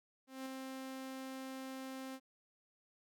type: tone with ADSR envelope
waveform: sawtooth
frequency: 263.9 Hz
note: C4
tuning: 15 cents sharp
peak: -37 dBFS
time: 0.27-2.2 s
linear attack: 190 ms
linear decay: 4 ms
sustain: -3 dB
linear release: 58 ms
effects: none